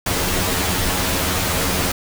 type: noise with comb filter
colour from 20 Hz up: pink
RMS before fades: -20 dBFS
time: 0.06-1.92 s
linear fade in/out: 5 ms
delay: 11 ms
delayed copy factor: +0.95
effects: none